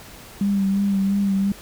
sine tone with vibrato, 197.4 Hz, G3, 12 cents sharp, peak -17 dBFS, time 0.41-1.52 s, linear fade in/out 2 ms, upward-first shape sine, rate 2.9 Hz, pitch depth 30 cents each way, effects pink hiss -42 dBFS RMS until 1.61 s

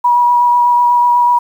sine tone with vibrato, 967 Hz, B5, 37 cents flat, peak -7 dBFS, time 0.04-1.39 s, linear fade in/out 10 ms, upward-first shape sine, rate 8.1 Hz, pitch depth 14 cents each way, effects 7-bit

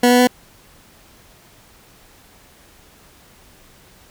20% pulse tone with pitch steps, 244.4 / 246.5 / 248.7 Hz, B3 / B3 / B3, -18 / -3 / +12 cents, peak -5 dBFS, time 0.03-0.273 s, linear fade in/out 5 ms, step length 81 ms, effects pink hiss -49 dBFS RMS until 4.1 s

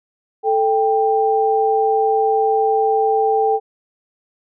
sine tone pair together, 440 / 789 Hz, A4 / G5, 0 / +11 cents, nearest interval minor seventh, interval 1011 cents, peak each -16 dBFS, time 0.43-3.6 s, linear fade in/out 50 ms, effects none

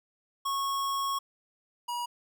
square tone pair in turn, 1100 / 961.8 Hz, C#6 / B5, -14 / -46 cents, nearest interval major second, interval 232 cents, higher first, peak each -29 / -32 dBFS, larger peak first, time 0.45-1.19 / 1.88-2.06 s, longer first, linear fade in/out 10 ms, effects none

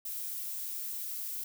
violet noise, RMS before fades -38 dBFS, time 0.05-1.44 s, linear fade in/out 5 ms, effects none

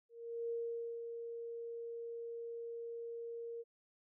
sine tone with ADSR envelope, 465.6 Hz, A#4, 2 cents flat, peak -36 dBFS, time 0.09-3.64 s, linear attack 410 ms, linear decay 500 ms, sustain -6 dB, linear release 34 ms, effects none

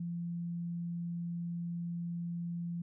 sine tone, 171.4 Hz, F3, 32 cents flat, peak -35 dBFS, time 0-2.82 s, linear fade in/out 5 ms, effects none

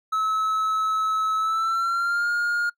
triangle tone with pitch glide, 1295 to 1420.4 Hz, E6 to F6, -31 to +29 cents, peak -19 dBFS, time 0.12-2.7 s, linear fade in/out 10 ms, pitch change +160 cents, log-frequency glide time 1.37-2.3 s, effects noise-tail reverb RT60 0.1 s tail -24 dB re dry

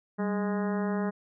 harmonic tone with a mistuned harmonic, 207.2 Hz, G#3, 4 cents flat, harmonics 1 / 2 / 3 / 4 / 5 / 6 / 7 / 8 / 9, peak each -28 / -34 / -38 / -40 / -42 / -44 / -45 / -46 / -47 dBFS, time 0.18-1.11 s, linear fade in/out 20 ms, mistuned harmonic 1, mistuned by -98 cents, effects none

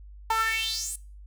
sawtooth tone with high-pass filter sweep, 445.6 Hz, A4, 22 cents sharp, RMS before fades -28 dBFS, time 0.3-0.96 s, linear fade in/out 5 ms, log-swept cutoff 930 to 9800 Hz, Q 5.7, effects noise-tail reverb RT60 0.4 s tail -23 dB re dry + added 50 Hz sine -43 dBFS peak until 1.26 s

